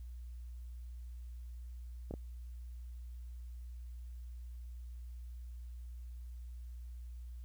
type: clicks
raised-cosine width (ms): 2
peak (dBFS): -28 / -28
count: 2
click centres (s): 2.11 / 2.139
effects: added 60 Hz sine -44 dBFS peak until 7.44 s + white hiss -73 dBFS RMS until 7.44 s